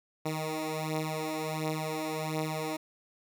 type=beating tone pair; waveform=10% pulse; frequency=155.5 / 156.9 Hz; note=D#3 / D#3; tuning=-1 / +15 cents; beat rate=1.4 Hz; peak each=-28 / -25 dBFS; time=0.25-2.77 s; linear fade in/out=10 ms; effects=none